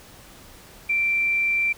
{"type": "tone", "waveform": "sine", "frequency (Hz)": 2350, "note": "D7", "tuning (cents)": 1, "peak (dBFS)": -19, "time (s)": [0.89, 1.73], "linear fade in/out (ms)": 10, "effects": ["pink hiss -47 dBFS RMS until 1.77 s"]}